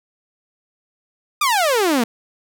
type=exponential sweep; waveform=sawtooth; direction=down; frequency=1244.5 to 220 Hz; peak=-11 dBFS; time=1.41-2.04 s; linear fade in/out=5 ms; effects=none